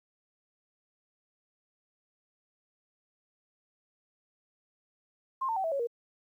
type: tone with pitch steps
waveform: sine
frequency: 1059 / 900.9 / 766.3 / 651.9 / 554.5 / 471.7 Hz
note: C6 / A5 / G5 / E5 / C#5 / A#4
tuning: +21 / +41 / -40 / -19 / 0 / +20 cents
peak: -28 dBFS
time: 5.41-5.872 s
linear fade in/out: 10 ms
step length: 77 ms
effects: 11-bit